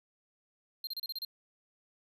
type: tone bursts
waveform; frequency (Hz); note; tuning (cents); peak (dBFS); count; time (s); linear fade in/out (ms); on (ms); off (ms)
square; 4186; C8; 0; -36; 7; 0.84-1.249; 2; 31; 32
effects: none